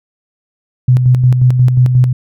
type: tone with tremolo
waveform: sine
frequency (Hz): 126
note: B2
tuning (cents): +35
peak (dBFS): -4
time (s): 0.88-2.13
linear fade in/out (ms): 5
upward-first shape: square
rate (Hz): 5.6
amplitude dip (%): 45
effects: none